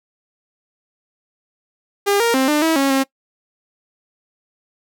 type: tone with pitch steps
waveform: sawtooth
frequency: 403 / 466.5 / 263.9 / 299.4 / 323.4 / 274.4 / 268.9 Hz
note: G4 / A#4 / C4 / D4 / E4 / C#4 / C4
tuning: +48 / +1 / +15 / +33 / -33 / -17 / +47 cents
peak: -10 dBFS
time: 2.06-3.04 s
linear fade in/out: 20 ms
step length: 140 ms
effects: noise-tail reverb RT60 0.1 s tail -21 dB re dry